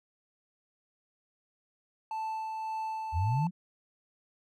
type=tone with tremolo; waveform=triangle; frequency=880 Hz; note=A5; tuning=in tune; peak=-30 dBFS; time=2.11-3.47 s; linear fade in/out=2 ms; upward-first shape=sine; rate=1.8 Hz; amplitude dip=25%
type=exponential sweep; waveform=sine; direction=up; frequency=75.7 to 188.4 Hz; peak=-26 dBFS; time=3.12-3.51 s; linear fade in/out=50 ms
effects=none